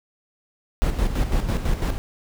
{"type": "noise with tremolo", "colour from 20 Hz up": "brown", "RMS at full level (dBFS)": -20, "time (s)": [0.82, 1.98], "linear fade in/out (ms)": 0, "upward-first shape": "square", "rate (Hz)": 6, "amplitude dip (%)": 55, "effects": []}